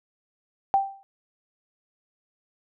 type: tone with exponential decay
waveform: sine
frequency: 784 Hz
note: G5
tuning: in tune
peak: -14 dBFS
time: 0.74-1.03 s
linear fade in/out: 0 ms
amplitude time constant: 62 ms
effects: none